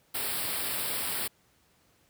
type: band-stop noise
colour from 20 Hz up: white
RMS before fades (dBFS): -32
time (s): 0.14-1.28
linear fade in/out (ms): 10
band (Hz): 5200 to 7900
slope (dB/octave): 96
effects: pink hiss -66 dBFS RMS until 2.09 s + high-pass 60 Hz 12 dB/octave